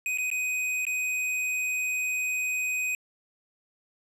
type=tone with dropouts; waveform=square; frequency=2504 Hz; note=D#7; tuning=10 cents sharp; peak=-27 dBFS; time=0.06-2.95 s; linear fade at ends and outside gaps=1 ms; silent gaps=0.175-0.184 / 0.302-0.314 / 0.852-0.867 s; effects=low-pass 12000 Hz 12 dB/octave